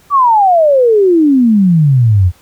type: exponential sweep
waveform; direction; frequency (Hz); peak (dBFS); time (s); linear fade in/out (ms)
sine; down; 1174.7 to 84.8; -5; 0.1-2.32; 50
effects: pink hiss -47 dBFS RMS until 2.41 s